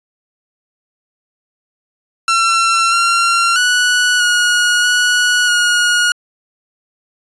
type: tone with pitch steps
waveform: sawtooth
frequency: 1352 / 1374 / 1474 / 1448 / 1465 / 1442 Hz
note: E6 / F6 / F#6 / F#6 / F#6 / F#6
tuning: +43 / -29 / -7 / -38 / -18 / -45 cents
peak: -7 dBFS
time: 2.28-6.12 s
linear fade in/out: 2 ms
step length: 640 ms
effects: resampled to 22050 Hz